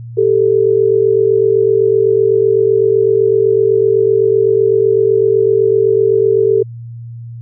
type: tone pair together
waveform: sine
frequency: 393.9 / 441.8 Hz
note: G4 / A4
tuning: +8 / +7 cents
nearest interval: major second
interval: 199 cents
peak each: -11 dBFS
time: 0.17-6.63 s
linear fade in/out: 10 ms
effects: added 117 Hz sine -26 dBFS peak until 7.41 s